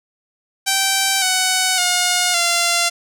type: tone with pitch steps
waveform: 5% pulse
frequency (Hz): 777 / 746.6 / 717.5 / 689.4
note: G5 / F#5 / F5 / F5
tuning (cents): -16 / +15 / +47 / -23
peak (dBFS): -3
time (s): 0.66-2.9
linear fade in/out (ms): 20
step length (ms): 560
effects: none